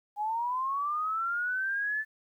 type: linear sweep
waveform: sine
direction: up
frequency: 818 to 1758 Hz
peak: -28 dBFS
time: 0.16-2.05 s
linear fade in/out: 50 ms
effects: 11-bit